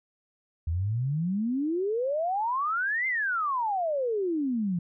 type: exponential two-way sweep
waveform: sine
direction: up then down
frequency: 77.8 to 2115 to 167 Hz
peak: -25 dBFS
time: 0.67-4.79 s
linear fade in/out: 5 ms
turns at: 3.07 s
effects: none